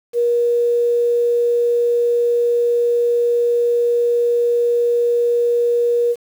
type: tone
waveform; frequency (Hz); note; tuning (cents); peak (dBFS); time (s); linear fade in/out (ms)
sine; 476.2; A#4; +37; -13; 0.13-6.16; 50
effects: 7-bit